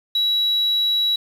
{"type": "tone", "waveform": "sine", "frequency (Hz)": 3900, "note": "B7", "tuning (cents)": -23, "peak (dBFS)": -15, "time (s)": [0.15, 1.16], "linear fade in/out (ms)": 5, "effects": ["tanh soft clip ceiling -13 dBFS", "7-bit"]}